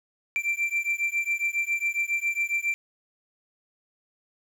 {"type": "beating tone pair", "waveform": "triangle", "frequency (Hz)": [2349, 2356.3], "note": ["D7", "D7"], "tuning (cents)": [0, 5], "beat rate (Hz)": 7.3, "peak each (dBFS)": -26, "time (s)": [0.36, 2.74], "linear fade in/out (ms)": 0, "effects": ["10-bit"]}